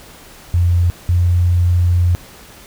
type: tone pair in turn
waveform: sine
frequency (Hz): 87.31 / 88.02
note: F2 / F2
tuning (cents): 0 / +14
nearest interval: unison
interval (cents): 14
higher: second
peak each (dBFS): -10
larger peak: neither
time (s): 0.54-0.9 / 1.09-2.15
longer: second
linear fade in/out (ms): 0
effects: pink hiss -40 dBFS RMS until 2.66 s